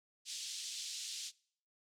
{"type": "band-pass noise", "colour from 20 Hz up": "pink", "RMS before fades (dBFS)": -44, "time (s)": [0.25, 1.32], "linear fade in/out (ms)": 50, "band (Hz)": [3400, 7800], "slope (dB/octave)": 24, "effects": ["noise-tail reverb RT60 0.6 s tail -24 dB re dry"]}